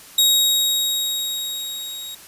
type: tone with level ramp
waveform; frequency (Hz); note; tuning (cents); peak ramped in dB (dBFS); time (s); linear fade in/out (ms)
sawtooth; 3780; A#7; +23; -9 to -28; 0.18-2.15; 5
effects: white hiss -43 dBFS RMS until 2.27 s + resampled to 32000 Hz